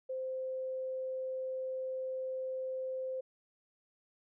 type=tone; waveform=sine; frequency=520 Hz; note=C5; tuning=11 cents flat; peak=-35 dBFS; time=0.09-3.21 s; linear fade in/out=10 ms; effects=none